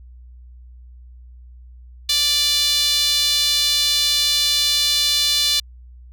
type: tone with high-pass filter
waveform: sawtooth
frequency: 587.3 Hz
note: D5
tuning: in tune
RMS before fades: -18 dBFS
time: 2.09-5.6 s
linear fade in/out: 5 ms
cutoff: 3800 Hz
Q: 4.3
effects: added 61 Hz sine -39 dBFS peak until 6.12 s